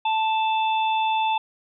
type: harmonic tone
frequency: 880 Hz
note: A5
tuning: in tune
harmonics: 1 / 3 / 4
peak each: -20 / -30 / -32 dBFS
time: 0.05-1.38 s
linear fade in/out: 5 ms
effects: none